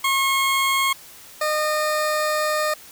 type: tone pair in turn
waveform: 20% pulse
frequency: 1084 / 610.9 Hz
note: C#6 / D#5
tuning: -39 / -32 cents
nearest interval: minor seventh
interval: 993 cents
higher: first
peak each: -13 / -15 dBFS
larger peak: first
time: 0.04-0.93 / 1.41-2.74 s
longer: second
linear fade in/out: 5 ms
effects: white hiss -44 dBFS RMS until 2.91 s